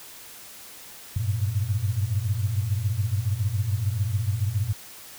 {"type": "tone cluster", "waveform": "sine", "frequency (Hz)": [95.1, 102.1, 116.8], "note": ["F#2", "G#2", "A#2"], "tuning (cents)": [48, -29, 4], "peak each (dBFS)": -27, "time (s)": [1.16, 4.73], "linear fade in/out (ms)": 5, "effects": ["white hiss -44 dBFS RMS until 5.18 s"]}